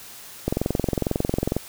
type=click train; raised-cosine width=2 ms; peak=-8 dBFS; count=25; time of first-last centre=0.48-1.566 s; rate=22.1 Hz; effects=white hiss -42 dBFS RMS until 1.68 s